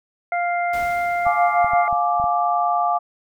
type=harmonic tone; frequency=699 Hz; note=F5; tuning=1 cent sharp; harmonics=1 / 2 / 3; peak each=-20 / -29 / -27 dBFS; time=0.32-1.88 s; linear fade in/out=2 ms
type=noise with exponential decay; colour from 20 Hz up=pink; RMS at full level=-36 dBFS; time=0.73-2.48 s; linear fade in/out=5 ms; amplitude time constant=380 ms
type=chord; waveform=sine; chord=D diminished; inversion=first; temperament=just; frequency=704.8 / 845.8 / 1174.7 Hz; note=F5 / Ab5 / D6; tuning=+16 / +31 / 0 cents; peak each=-19 / -24 / -22 dBFS; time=1.25-2.99 s; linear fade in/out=20 ms
type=clicks; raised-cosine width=5 ms; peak=-24 dBFS; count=6; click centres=1.267 / 1.645 / 1.735 / 1.928 / 2.199 / 2.241 s
effects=none